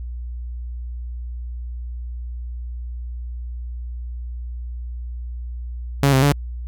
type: tone with pitch steps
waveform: sawtooth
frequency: 139.6 / 132.5 / 143.4 Hz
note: C#3 / C3 / D3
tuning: +13 / +22 / -41 cents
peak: -9 dBFS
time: 6.03-6.321 s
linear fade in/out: 0 ms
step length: 97 ms
effects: added 60 Hz sine -27 dBFS peak until 6.67 s